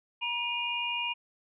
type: tone cluster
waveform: sine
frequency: 955 / 2449 / 2832 Hz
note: A#5 / D#7 / F7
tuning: +42 / -28 / +23 cents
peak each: -36 / -33 / -33 dBFS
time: 0.21-1.14 s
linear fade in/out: 20 ms
effects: none